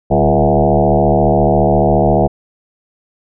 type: tone with frequency modulation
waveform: sine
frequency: 412.2 Hz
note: G#4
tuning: 13 cents flat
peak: -8 dBFS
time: 0.1-2.28 s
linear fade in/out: 20 ms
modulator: 74.4 Hz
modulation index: 4.7
effects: none